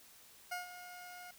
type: tone with ADSR envelope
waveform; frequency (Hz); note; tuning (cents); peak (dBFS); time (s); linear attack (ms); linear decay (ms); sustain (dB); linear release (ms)
20% pulse; 717; F5; +45; -32; 0.51-1.31; 11; 140; -12; 4
effects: white hiss -60 dBFS RMS until 1.38 s